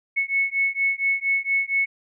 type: beating tone pair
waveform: sine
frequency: 2200 / 2204.3 Hz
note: C#7 / C#7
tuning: -14 / -10 cents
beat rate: 4.3 Hz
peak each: -23 dBFS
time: 0.16-1.86 s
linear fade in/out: 20 ms
effects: none